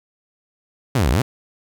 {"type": "exponential two-way sweep", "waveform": "sawtooth", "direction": "down then up", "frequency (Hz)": [146.3, 55, 146.3], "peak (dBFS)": -11, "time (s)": [0.95, 1.22], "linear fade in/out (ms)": 5, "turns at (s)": 1.1, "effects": ["8-bit"]}